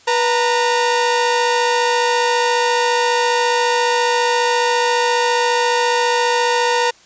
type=tone pair together; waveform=sawtooth; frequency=486.8 / 919 Hz; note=B4 / A#5; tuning=-25 / -25 cents; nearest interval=major seventh; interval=1100 cents; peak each=-13 dBFS; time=0.07-6.91 s; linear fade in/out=10 ms; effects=white hiss -48 dBFS RMS until 7.05 s + resampled to 16000 Hz